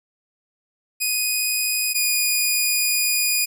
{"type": "tone pair in turn", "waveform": "10% pulse", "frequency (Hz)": [2489, 2458], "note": ["D#7", "D#7"], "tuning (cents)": [0, -22], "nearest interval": "unison", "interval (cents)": 22, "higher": "first", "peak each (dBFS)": [-11, -9], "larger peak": "second", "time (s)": [[1, 1.94], [1.94, 3.46]], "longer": "second", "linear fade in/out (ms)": 20, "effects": []}